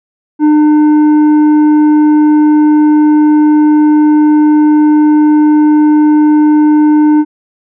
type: tone with tanh clipping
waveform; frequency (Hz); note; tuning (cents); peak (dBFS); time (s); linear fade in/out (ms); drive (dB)
sine; 302; D4; +48; -5; 0.39-7.25; 50; 7
effects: none